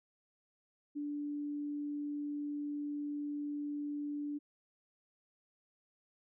sine tone, 291.9 Hz, D4, 10 cents flat, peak -36 dBFS, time 0.95-4.39 s, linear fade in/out 20 ms, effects none

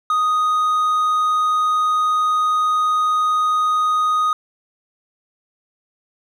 triangle tone, 1244.5 Hz, D#6, in tune, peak -13 dBFS, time 0.1-4.33 s, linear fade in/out 2 ms, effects none

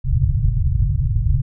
white low-pass noise, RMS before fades -17 dBFS, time 0.04-1.42 s, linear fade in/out 10 ms, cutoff 140 Hz, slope 96 dB/octave, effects none

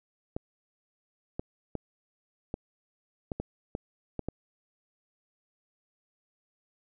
clicks, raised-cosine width 2 ms, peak -19 dBFS, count 9, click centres 0.365 / 1.395 / 1.753 / 2.541 / 3.318 / 3.4 / 3.751 / 4.193 / 4.286 s, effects none

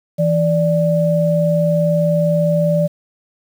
sine tone pair together, 164.81 / 587.3 Hz, E3 / D5, 0 / 0 cents, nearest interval octave + minor seventh, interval 2200 cents, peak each -15 dBFS, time 0.18-2.88 s, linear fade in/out 20 ms, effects 7-bit

